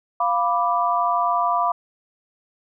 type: chord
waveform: sine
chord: B diminished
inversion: second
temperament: equal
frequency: 698.5 / 987.8 / 1174.7 Hz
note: F5 / B5 / D6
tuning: 0 / 0 / 0 cents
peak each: -22 dBFS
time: 0.2-1.72 s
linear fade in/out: 5 ms
effects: none